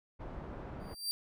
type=low-pass noise; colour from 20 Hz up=pink; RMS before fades=-44 dBFS; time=0.19-0.95 s; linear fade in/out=20 ms; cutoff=1000 Hz; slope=12 dB/octave
type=tone with exponential growth; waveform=sawtooth; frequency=4699 Hz; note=D8; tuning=in tune; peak=-27 dBFS; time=0.8-1.11 s; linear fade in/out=0 ms; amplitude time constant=66 ms
effects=none